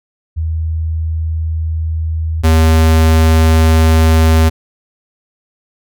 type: tone pair in turn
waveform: sine / square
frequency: 80.2 / 80.2 Hz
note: E2 / E2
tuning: -47 / -47 cents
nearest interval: unison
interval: 0 cents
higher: neither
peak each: -14 / -7 dBFS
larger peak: second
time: 0.36-2.43 / 2.43-4.5 s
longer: neither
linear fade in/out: 20 ms
effects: none